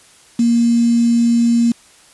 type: tone with quantisation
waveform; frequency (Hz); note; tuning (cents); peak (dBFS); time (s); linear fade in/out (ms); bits
sine; 234.6; A#3; +11; -10; 0.39-1.72; 5; 5
effects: white hiss -47 dBFS RMS until 2.13 s + resampled to 24000 Hz